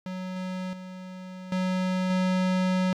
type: tone with level steps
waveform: square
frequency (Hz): 185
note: F#3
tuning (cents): 0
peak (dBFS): -33 / -31 / -39 / -25 / -23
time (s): 0.06-2.93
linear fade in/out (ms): 2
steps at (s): 0.36 / 0.73 / 1.52 / 2.1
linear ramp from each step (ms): 2
effects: low-pass 5000 Hz 12 dB/octave + 10-bit